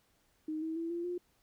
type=tone with pitch steps; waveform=sine; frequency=311.1 / 321.3 / 331.9 / 342.8 / 354.1 Hz; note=D#4 / E4 / E4 / F4 / F4; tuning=0 / -44 / +12 / -32 / +24 cents; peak=-34 dBFS; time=0.48-1.18 s; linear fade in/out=5 ms; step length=140 ms; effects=pink hiss -72 dBFS RMS until 1.42 s